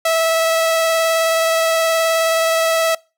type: tone with vibrato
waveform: sawtooth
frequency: 653 Hz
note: E5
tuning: 17 cents flat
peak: -10 dBFS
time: 0.05-2.95 s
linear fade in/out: 5 ms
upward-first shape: sine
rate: 19 Hz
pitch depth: 12 cents each way
effects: noise-tail reverb RT60 0.3 s tail -24 dB re dry